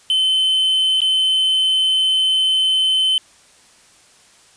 triangle tone with dropouts, 3063 Hz, G7, 41 cents flat, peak -12 dBFS, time 0.1-3.18 s, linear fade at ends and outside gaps 1 ms, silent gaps 1.005-1.017 s, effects white hiss -50 dBFS RMS until 4.56 s + resampled to 22050 Hz

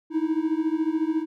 triangle beating tone pair, 311.1 / 325.1 Hz, D#4 / E4, 0 / -24 cents, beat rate 14 Hz, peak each -23 dBFS, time 0.1-1.26 s, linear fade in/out 50 ms, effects none

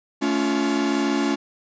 45% pulse chord, A augmented, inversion none, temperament equal with one note detuned, 220 / 281.9 / 349.2 Hz, A3 / C#4 / E#4, 0 / +29 / 0 cents, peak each -26 / -22 / -26 dBFS, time 0.21-1.36 s, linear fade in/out 20 ms, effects resampled to 16000 Hz

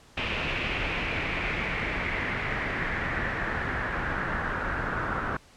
pink noise with low-pass filter sweep, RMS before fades -30 dBFS, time 0.17-5.37 s, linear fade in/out 5 ms, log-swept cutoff 2700 to 1400 Hz, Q 3.9, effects pink hiss -55 dBFS RMS until 5.56 s + low-pass 8000 Hz 12 dB/octave

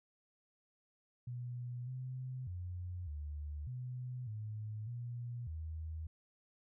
sine tone with pitch steps, 122.4 / 128.4 / 89.5 / 74.2 / 125.4 / 107.5 / 120.1 / 79.6 Hz, B2 / C3 / F2 / D2 / B2 / A2 / B2 / D#2, -15 / -32 / +43 / +18 / +27 / -40 / -48 / +40 cents, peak -40 dBFS, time 1.27-6.07 s, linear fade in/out 5 ms, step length 600 ms, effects none

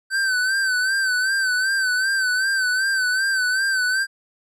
square tone with vibrato, 1537 Hz, G6, 35 cents flat, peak -19 dBFS, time 0.1-4.07 s, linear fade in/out 50 ms, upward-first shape sine, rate 2.6 Hz, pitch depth 62 cents each way, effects low-pass 10000 Hz 12 dB/octave

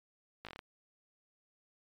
slowing click train, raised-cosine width 0.3 ms, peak -28 dBFS, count 7, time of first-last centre 0.45-0.591 s, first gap 17 ms, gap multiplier 1.13, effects MP3 96 kbps

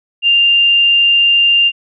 sine tone with frequency modulation, 2794 Hz, F7, in tune, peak -7 dBFS, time 0.22-1.72 s, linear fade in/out 50 ms, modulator 28.7 Hz, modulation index 0.34, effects none

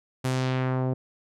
sawtooth tone with low-pass filter sweep, 129.4 Hz, C3, 19 cents flat, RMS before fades -26 dBFS, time 0.24-0.94 s, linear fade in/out 10 ms, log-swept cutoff 12000 to 530 Hz, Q 1.1, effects none

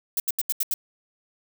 violet noise bursts, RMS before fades -24 dBFS, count 6, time 0.17-0.739 s, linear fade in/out 2 ms, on 29 ms, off 79 ms, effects none

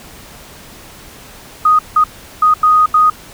sine tone bursts at uneven times, 1244.5 Hz, D#6, in tune, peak -6 dBFS, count 5, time 1.65-1.79 / 1.96-2.04 / 2.42-2.54 / 2.63-2.86 / 2.94-3.1 s, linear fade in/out 5 ms, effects pink hiss -37 dBFS RMS until 3.33 s

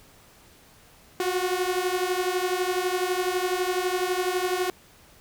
sawtooth beating tone pair, 359.2 / 371.2 Hz, F4 / F#4, +49 / +6 cents, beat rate 12 Hz, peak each -23 / -23 dBFS, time 1.2-4.7 s, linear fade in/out 2 ms, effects pink hiss -54 dBFS RMS until 5.2 s

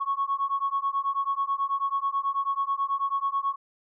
sine beating tone pair, 1100 / 1109.2 Hz, C#6 / C#6, -14 / +1 cents, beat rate 9.2 Hz, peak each -27 dBFS, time 0-3.56 s, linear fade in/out 20 ms, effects tanh soft clip ceiling -17 dBFS

